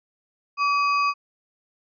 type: tone with sample-and-hold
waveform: sine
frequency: 1148 Hz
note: D6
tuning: 40 cents flat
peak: -18 dBFS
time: 0.57-1.14 s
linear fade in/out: 50 ms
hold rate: 3675 Hz
effects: resampled to 11025 Hz